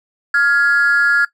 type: ring-modulated tone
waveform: triangle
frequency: 1542 Hz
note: G6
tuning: 29 cents flat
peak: -4 dBFS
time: 0.34-1.25 s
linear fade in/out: 5 ms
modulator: 135 Hz
effects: noise-tail reverb RT60 0.1 s tail -20 dB re dry + tanh soft clip ceiling -6 dBFS